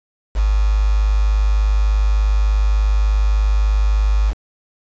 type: tone with quantisation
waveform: sine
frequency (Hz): 51.7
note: G#1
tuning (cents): -7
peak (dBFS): -12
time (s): 0.34-4.34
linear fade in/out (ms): 50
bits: 5
effects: resampled to 16000 Hz